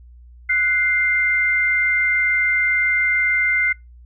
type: tone pair together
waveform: sine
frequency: 1480 / 2093 Hz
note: F#6 / C7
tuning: 0 / 0 cents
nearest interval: tritone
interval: 600 cents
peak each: -22 / -16 dBFS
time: 0.49-3.73 s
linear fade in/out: 10 ms
effects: noise-tail reverb RT60 0.2 s tail -25 dB re dry + added 60 Hz sine -41 dBFS peak until 4.05 s